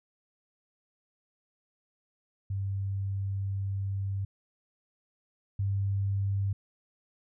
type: tone pair in turn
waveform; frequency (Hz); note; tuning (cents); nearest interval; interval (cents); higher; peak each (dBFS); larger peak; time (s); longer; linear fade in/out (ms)
sine; 98 / 98.8; G2 / G2; 0 / +14; unison; 14; second; -29 / -26; second; 2.5-4.25 / 5.59-6.53; first; 5
effects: none